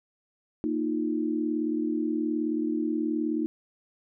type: chord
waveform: sine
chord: Bb suspended fourth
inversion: none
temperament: just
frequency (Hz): 233.1 / 310.8 / 349.6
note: Bb3 / Eb4 / F4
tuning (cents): 0 / -2 / +2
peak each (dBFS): -31 / -27 / -33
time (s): 0.64-3.46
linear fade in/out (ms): 0
effects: none